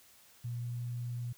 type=tone with pitch glide; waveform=sine; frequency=120 to 120.83 Hz; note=B2 to B2; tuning=-49 to -37 cents; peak=-35 dBFS; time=0.44-1.33 s; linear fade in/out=10 ms; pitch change=+12 cents; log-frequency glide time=0.62-0.86 s; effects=white hiss -61 dBFS RMS until 1.37 s